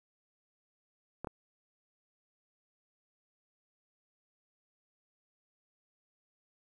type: clicks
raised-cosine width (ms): 1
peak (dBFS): -24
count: 2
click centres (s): 1.246 / 1.272
effects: 10-bit